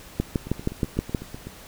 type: two click trains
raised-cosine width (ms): 3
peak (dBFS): -22 / -9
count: 9 / 7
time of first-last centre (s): 0.47-1.47 / 0.2-1.148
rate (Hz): 8 / 6.33
effects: pink hiss -45 dBFS RMS until 1.67 s